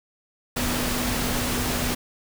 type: tone in noise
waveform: sine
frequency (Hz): 245.6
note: B3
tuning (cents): -9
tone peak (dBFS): -30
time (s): 0.56-1.95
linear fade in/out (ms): 10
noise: pink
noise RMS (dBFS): -26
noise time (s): 0.56-1.95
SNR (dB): -7
effects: none